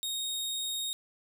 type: tone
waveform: sawtooth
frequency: 3729 Hz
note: A#7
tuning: in tune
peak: -29 dBFS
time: 0.03-0.93 s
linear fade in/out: 0 ms
effects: none

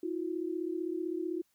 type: tone pair together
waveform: sine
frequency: 324.3 / 360 Hz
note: E4 / F#4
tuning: -28 / -47 cents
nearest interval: major second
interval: 181 cents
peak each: -35 / -35 dBFS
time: 0.03-1.42 s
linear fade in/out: 5 ms
effects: white hiss -74 dBFS RMS until 1.54 s

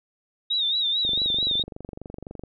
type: tone with vibrato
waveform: sine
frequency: 3729 Hz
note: A#7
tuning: in tune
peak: -21 dBFS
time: 0.5-1.63 s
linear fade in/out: 10 ms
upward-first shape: sine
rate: 4.5 Hz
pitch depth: 91 cents each way
type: click train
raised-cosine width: 2 ms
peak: -23 dBFS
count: 34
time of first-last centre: 1.05-2.437 s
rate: 23.8 Hz
effects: none

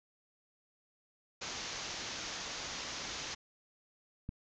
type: low-pass noise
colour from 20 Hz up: white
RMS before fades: -42 dBFS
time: 1.41-3.35 s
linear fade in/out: 10 ms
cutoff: 6800 Hz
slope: 96 dB/octave
type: click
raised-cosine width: 5 ms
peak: -27 dBFS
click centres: 4.291 s
effects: none

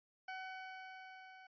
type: tone with level ramp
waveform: 20% pulse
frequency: 753 Hz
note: F#5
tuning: 30 cents sharp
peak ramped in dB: -38 to -51 dBFS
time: 0.28-1.47 s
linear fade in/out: 5 ms
effects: resampled to 11025 Hz

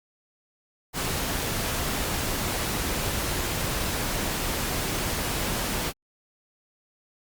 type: noise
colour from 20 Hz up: pink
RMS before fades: -28 dBFS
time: 0.93-5.93 s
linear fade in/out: 50 ms
effects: Opus 48 kbps

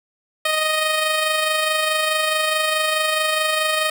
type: tone with amplitude modulation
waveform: 10% pulse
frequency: 622.3 Hz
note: D#5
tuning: in tune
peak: -8 dBFS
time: 0.45-3.9 s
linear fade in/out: 5 ms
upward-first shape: sine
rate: 24.7 Hz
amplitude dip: 35%
effects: none

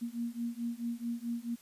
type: beating tone pair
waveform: sine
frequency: 233.2 / 237.8 Hz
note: A#3 / A#3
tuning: +1 / +35 cents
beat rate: 4.6 Hz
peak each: -37 / -37 dBFS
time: 0.01-1.56 s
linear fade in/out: 20 ms
effects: white hiss -60 dBFS RMS until 1.61 s + resampled to 32000 Hz

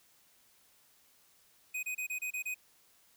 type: tone bursts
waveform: square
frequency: 2500 Hz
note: D#7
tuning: 8 cents sharp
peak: -35 dBFS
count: 7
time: 1.74-2.545 s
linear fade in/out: 10 ms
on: 91 ms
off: 28 ms
effects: white hiss -66 dBFS RMS until 3.16 s

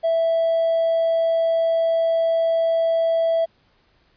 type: tone with hard clipping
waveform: triangle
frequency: 659.3 Hz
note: E5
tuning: in tune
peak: -17 dBFS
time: 0.03-3.46 s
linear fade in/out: 20 ms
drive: 4 dB
effects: pink hiss -61 dBFS RMS until 4.16 s + resampled to 11025 Hz

